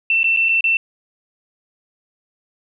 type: tone with dropouts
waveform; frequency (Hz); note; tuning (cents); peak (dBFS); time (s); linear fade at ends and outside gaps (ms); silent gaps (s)
sine; 2685; E7; +31; -13; 0.1-0.77; 2; 0.232-0.242 / 0.364-0.371 / 0.487-0.491 / 0.608-0.641
effects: none